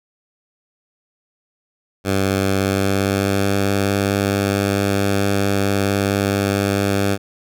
10% pulse tone with pitch glide, 97 to 99.5 Hz, G2 to G2, -18 to +26 cents, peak -8 dBFS, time 2.04-7.18 s, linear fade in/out 50 ms, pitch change +44 cents, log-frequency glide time 2.55-3.75 s, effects none

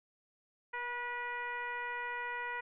sine tone with frequency modulation, 1457 Hz, F#6, 27 cents flat, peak -36 dBFS, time 0.73-2.61 s, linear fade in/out 10 ms, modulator 488 Hz, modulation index 1.6, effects none

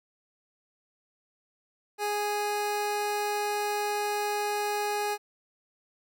25% pulse tone pair together, 414.5 / 829 Hz, G#4 / G#5, -3 / -3 cents, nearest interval octave, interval 1200 cents, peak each -26 / -31 dBFS, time 1.98-5.18 s, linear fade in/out 50 ms, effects none

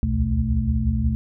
sine tone cluster, 61 / 71.6 / 77.4 / 123.7 / 219.2 Hz, B1 / D2 / D#2 / B2 / A3, -21 / -43 / -9 / +3 / -6 cents, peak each -25 dBFS, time 0.03-1.15 s, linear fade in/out 0 ms, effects none

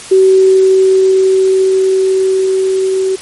sine tone with level ramp, 380.2 Hz, F#4, 47 cents sharp, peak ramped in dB -3 to -10 dBFS, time 0.11-3.16 s, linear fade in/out 10 ms, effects white hiss -29 dBFS RMS until 3.21 s + MP3 48 kbps

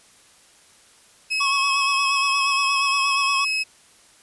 30% pulse tone, 2567 Hz, E7, 47 cents flat, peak -18 dBFS, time 1.3-3.64 s, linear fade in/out 20 ms
square tone with vibrato, 1104 Hz, C#6, 7 cents flat, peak -22 dBFS, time 1.4-3.45 s, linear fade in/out 10 ms, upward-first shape sine, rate 8.5 Hz, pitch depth 39 cents each way
effects white hiss -53 dBFS RMS until 4.22 s + resampled to 24000 Hz

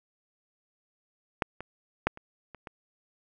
clicks, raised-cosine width 0.5 ms, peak -10 / -23 / -8 / -29 / -29 / -25 dBFS, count 6, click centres 1.422 / 1.606 / 2.07 / 2.174 / 2.547 / 2.672 s, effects none

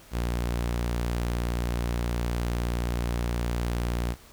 sawtooth tone, 59.2 Hz, A#1, 27 cents sharp, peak -22 dBFS, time 0.11-4.16 s, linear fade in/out 50 ms, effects pink hiss -52 dBFS RMS until 4.32 s

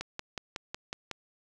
click train, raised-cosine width 0.2 ms, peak -18 dBFS, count 7, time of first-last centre 0.01-1.113 s, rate 5.44 Hz, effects none

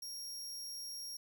sawtooth tone, 5588 Hz, F8, in tune, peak -40 dBFS, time 0.02-1.17 s, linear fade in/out 5 ms, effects 12-bit

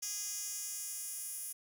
10% pulse tone with high-pass filter sweep, 411.3 Hz, G#4, 17 cents flat, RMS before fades -41 dBFS, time 0.02-1.53 s, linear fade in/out 10 ms, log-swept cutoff 6100 to 10000 Hz, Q 1.8, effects none

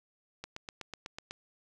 click train, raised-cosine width 0.2 ms, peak -23 dBFS, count 8, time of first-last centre 0.44-1.31 s, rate 8.05 Hz, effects none

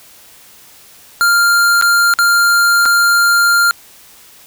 square tone with dropouts, 1396.9 Hz, F6, in tune, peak -9 dBFS, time 1.21-3.71 s, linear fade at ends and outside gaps 0 ms, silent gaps 1.813-1.823 / 2.138-2.188 / 2.855-2.859 s, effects white hiss -42 dBFS RMS until 4.46 s

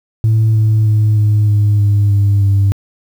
sine tone with pitch steps, 110.5 / 108.79 / 107.11 / 105.45 / 103.82 / 102.21 / 100.63 / 99.07 Hz, A2 / A2 / A2 / G#2 / G#2 / G#2 / G2 / G2, +8 / -19 / -46 / +27 / 0 / -27 / +46 / +19 cents, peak -6 dBFS, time 0.24-2.72 s, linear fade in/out 0 ms, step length 310 ms, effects tanh soft clip ceiling -6 dBFS + 7-bit

